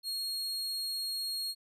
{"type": "tone", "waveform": "40% pulse", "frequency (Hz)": 4279, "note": "C8", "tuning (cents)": 38, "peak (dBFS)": -32, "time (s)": [0.03, 1.55], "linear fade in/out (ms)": 50, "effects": ["resampled to 32000 Hz"]}